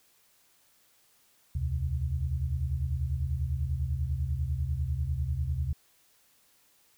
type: tone cluster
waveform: sine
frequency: 71.7 / 81.8 / 128.9 Hz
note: D2 / E2 / C3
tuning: -41 / -13 / -26 cents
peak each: -31 / -32 / -33 dBFS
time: 1.55-5.73 s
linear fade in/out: 5 ms
effects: white hiss -65 dBFS RMS until 6.97 s